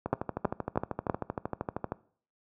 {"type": "two click trains", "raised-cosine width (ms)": 1, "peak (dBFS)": [-11, -17], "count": [4, 25], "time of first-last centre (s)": [[0.13, 1.098], [0.06, 1.92]], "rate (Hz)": [3.1, 12.9], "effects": ["noise-tail reverb RT60 0.5 s tail -20 dB re dry", "high-pass 80 Hz 12 dB/octave"]}